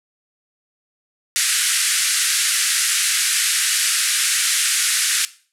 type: band-pass noise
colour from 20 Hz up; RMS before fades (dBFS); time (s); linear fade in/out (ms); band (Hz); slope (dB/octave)
white; -19; 1.36-5.25; 0; 1400 to 11000; 48
effects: noise-tail reverb RT60 0.4 s tail -17 dB re dry